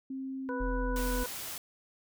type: tone with pitch glide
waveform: sine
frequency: 265.9 to 254.2 Hz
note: C4 to C4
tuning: +28 to -50 cents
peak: -35 dBFS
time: 0.1-1.24 s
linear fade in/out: 5 ms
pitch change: -78 cents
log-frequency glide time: 0.4-1.08 s
type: harmonic tone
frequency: 493.9 Hz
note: B4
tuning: in tune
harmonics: 1 / 2 / 3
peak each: -36 / -39 / -41 dBFS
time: 0.49-1.26 s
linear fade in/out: 0 ms
type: tone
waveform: sine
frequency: 43.46 Hz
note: F1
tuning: 8 cents flat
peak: -31 dBFS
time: 0.6-1.24 s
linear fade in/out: 10 ms
type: noise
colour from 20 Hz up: white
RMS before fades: -40 dBFS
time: 0.96-1.58 s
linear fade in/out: 2 ms
effects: none